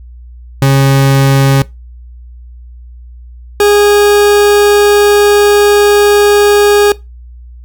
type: tone pair in turn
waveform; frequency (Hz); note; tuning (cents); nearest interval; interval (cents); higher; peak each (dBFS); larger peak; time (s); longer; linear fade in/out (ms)
40% pulse; 136.6 / 411.4; C#3 / G#4; -25 / -16; octave + perfect fifth; 1909; second; -4; neither; 0.62-1.62 / 3.6-6.92; second; 2
effects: noise-tail reverb RT60 0.2 s tail -20 dB re dry + added 60 Hz sine -29 dBFS peak until 7.64 s